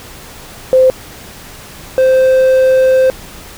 sine / triangle tone pair in turn, 518 / 520.9 Hz, C5 / C5, -17 / -8 cents, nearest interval unison, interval 9 cents, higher second, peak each -4 dBFS, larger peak neither, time 0.73-0.9 / 1.98-3.1 s, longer second, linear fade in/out 0 ms, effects pink hiss -33 dBFS RMS until 3.57 s

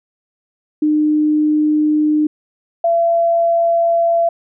sine tone pair in turn, 303.5 / 676 Hz, D#4 / E5, -43 / +43 cents, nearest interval octave + major second, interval 1386 cents, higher second, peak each -11 dBFS, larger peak neither, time 0.82-2.27 / 2.84-4.29 s, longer neither, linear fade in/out 5 ms, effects none

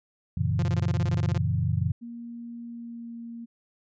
sine chord, F# dominant seventh, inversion none, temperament equal, 92.5 / 116.54 / 138.59 / 164.81 Hz, F#2 / A#2 / C#3 / E3, 0 / 0 / 0 / 0 cents, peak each -27 / -28 / -29 / -30 dBFS, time 0.37-1.92 s, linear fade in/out 5 ms
sawtooth tone bursts, 174.61 Hz, F3, in tune, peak -27 dBFS, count 14, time 0.59-1.381 s, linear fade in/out 2 ms, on 37 ms, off 21 ms
sine tone with pitch glide, 235.4 to 233 Hz, A#3 to A#3, +17 to -1 cents, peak -36 dBFS, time 2.01-3.46 s, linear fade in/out 20 ms, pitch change -18 cents, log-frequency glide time 2.66-3.15 s
effects resampled to 16000 Hz

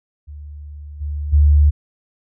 sine tone with level steps, 73.6 Hz, D2, 4 cents sharp, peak -31 / -21 / -8 dBFS, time 0.27-1.71 s, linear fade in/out 20 ms, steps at 1 / 1.32 s, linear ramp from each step 20 ms, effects none

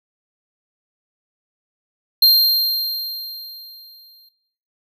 square tone with exponential decay, 4186 Hz, C8, in tune, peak -8 dBFS, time 2.22-4.29 s, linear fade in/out 5 ms, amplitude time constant 450 ms, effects noise-tail reverb RT60 0.8 s tail -17 dB re dry

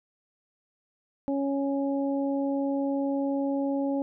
harmonic tone, 277.2 Hz, C#4, in tune, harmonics 1 / 2 / 3, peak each -26 / -31 / -38 dBFS, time 1.28-4.02 s, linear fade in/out 0 ms, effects none

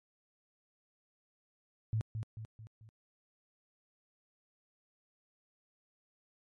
sine tone with echo, 110 Hz, A2, in tune, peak -29 dBFS, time 1.93-2.01 s, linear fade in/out 0 ms, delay 220 ms, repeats 4, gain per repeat -6 dB, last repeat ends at 2.89 s, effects MP3 48 kbps

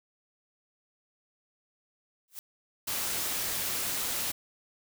blue noise with exponential growth, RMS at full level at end -36 dBFS, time 2.28-2.39 s, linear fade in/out 0 ms, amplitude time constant 22 ms
white noise, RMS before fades -32 dBFS, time 2.87-4.32 s, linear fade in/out 10 ms
effects none

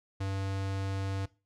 square tone, 97.2 Hz, G2, 14 cents flat, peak -32 dBFS, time 0.2-1.26 s, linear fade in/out 10 ms, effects noise-tail reverb RT60 0.3 s tail -19 dB re dry + low-pass 7000 Hz 12 dB/octave

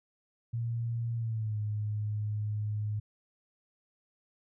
sine tone with pitch glide, 116.54 to 105.64 Hz, A#2 to G#2, 0 to +30 cents, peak -30 dBFS, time 0.53-3 s, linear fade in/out 10 ms, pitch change -170 cents, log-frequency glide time 1.15-1.58 s, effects none

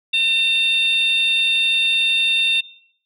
sine tone pair together, 2713 / 3624 Hz, E7 / A#7, +49 / -50 cents, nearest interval perfect fourth, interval 501 cents, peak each -16 dBFS, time 0.13-2.61 s, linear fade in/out 10 ms, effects noise-tail reverb RT60 0.6 s tail -18 dB re dry + tanh soft clip ceiling -11 dBFS

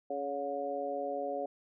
harmonic tone with a mistuned harmonic, 140.6 Hz, C#3, 25 cents sharp, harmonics 2 / 3 / 4 / 5, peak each -43 / -40 / -36 / -38 dBFS, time 0.1-1.46 s, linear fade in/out 5 ms, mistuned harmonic 5, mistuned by +37 cents, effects none

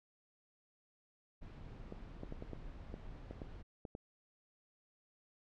brown noise, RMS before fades -50 dBFS, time 1.41-3.63 s, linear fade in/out 20 ms
clicks, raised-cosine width 2 ms, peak -31 dBFS, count 10, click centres 1.924 / 2.234 / 2.324 / 2.424 / 2.533 / 2.941 / 3.31 / 3.418 / 3.852 / 3.951 s
effects low-pass 4000 Hz 12 dB/octave

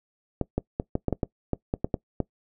clicks, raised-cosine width 2 ms, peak -11 dBFS, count 12, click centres 0.413 / 0.58 / 0.799 / 0.954 / 1.083 / 1.127 / 1.232 / 1.533 / 1.739 / 1.845 / 1.942 / 2.203 s, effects noise-tail reverb RT60 0.1 s tail -21 dB re dry

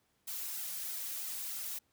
blue noise with flanger, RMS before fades -40 dBFS, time 0.27-1.79 s, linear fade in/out 10 ms, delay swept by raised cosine 1.7 to 3.3 ms, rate 3.1 Hz, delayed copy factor -1, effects pink hiss -75 dBFS RMS until 1.92 s + high-pass 60 Hz 12 dB/octave

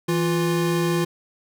square tone pair together, 165.18 / 350 Hz, E3 / F4, +4 / +4 cents, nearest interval octave + minor second, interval 1300 cents, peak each -23 dBFS, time 0.08-1.05 s, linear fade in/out 10 ms, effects none

